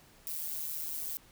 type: noise with amplitude modulation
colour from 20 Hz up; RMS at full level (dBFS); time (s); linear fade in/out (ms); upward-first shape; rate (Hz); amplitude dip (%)
violet; -34; 0.27-1.17; 0; sine; 155; 80
effects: pink hiss -60 dBFS RMS until 1.31 s